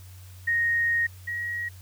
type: tone pair in turn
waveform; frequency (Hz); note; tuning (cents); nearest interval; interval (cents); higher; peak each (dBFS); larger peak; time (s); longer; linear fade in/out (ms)
sine; 1864.7 / 1899.5; A#6 / A#6; 0 / +32; unison; 32; second; -21 / -28; first; 0.47-1.07 / 1.27-1.69; first; 10
effects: added 92 Hz sine -43 dBFS peak until 1.81 s + white hiss -54 dBFS RMS until 1.81 s